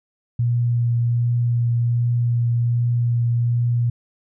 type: tone with vibrato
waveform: sine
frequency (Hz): 119.2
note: A#2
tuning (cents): +39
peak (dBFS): -16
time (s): 0.39-3.9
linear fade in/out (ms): 5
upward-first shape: triangle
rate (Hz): 1.3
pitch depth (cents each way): 13
effects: none